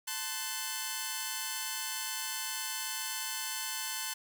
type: chord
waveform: 5% pulse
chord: F# diminished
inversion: first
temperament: equal with one note detuned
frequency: 880 / 1046.5 / 1505.8 Hz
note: A5 / C6 / F#6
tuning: 0 / 0 / +30 cents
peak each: -27 / -28 / -27 dBFS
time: 0.07-4.14 s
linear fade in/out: 10 ms
effects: none